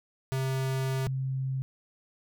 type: tone pair in turn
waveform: square / sine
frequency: 132.6 / 132.6 Hz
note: C3 / C3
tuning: +23 / +23 cents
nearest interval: unison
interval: 0 cents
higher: neither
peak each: -28 dBFS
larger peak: neither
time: 0.32-1.07 / 1.07-1.62 s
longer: first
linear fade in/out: 0 ms
effects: none